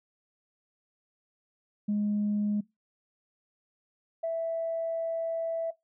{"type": "tone pair in turn", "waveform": "sine", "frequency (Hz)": [207.7, 659.4], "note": ["G#3", "E5"], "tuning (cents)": [0, 0], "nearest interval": "octave + minor sixth", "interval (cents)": 2000, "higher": "second", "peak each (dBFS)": [-24, -27], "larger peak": "first", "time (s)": [[1.88, 2.61], [4.23, 5.71]], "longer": "second", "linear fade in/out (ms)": 10, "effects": ["noise-tail reverb RT60 0.2 s tail -22 dB re dry", "tanh soft clip ceiling -22 dBFS"]}